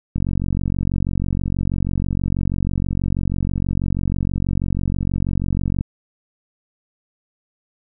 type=click train; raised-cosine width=5 ms; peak=-9 dBFS; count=262; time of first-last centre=0.16-5.809 s; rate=46.2 Hz; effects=none